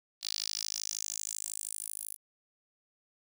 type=tone with high-pass filter sweep; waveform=10% pulse; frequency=52.8 Hz; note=G#1; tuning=29 cents sharp; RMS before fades=-38 dBFS; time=0.21-2.17 s; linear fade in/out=50 ms; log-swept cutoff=4300 to 11000 Hz; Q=3.8; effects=none